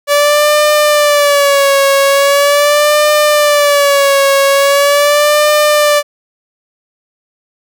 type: tone with vibrato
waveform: sawtooth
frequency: 575 Hz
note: D5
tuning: 37 cents flat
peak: -3 dBFS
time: 0.07-6.03 s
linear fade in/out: 50 ms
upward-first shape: sine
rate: 0.41 Hz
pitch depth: 72 cents each way
effects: none